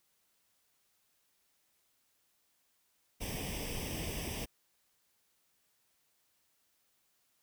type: noise with comb filter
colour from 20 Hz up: pink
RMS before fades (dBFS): -39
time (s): 3.2-4.46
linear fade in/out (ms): 20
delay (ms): 0.36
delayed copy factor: +0.8
effects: white hiss -75 dBFS RMS until 7.42 s